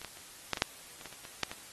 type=clicks; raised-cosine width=0.2 ms; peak=-27 / -23 / -30 / -11 / -19 / -6 / -28 / -25 / -29 / -27 / -11 / -22 dBFS; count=12; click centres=0.016 / 0.047 / 0.172 / 0.533 / 0.572 / 0.621 / 1.012 / 1.057 / 1.127 / 1.252 / 1.433 / 1.515 s; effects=white hiss -51 dBFS RMS until 1.72 s + AAC 32 kbps